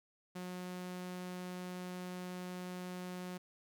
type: tone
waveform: sawtooth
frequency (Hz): 181.1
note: F#3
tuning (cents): -37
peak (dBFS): -38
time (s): 0.35-3.38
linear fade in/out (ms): 10
effects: none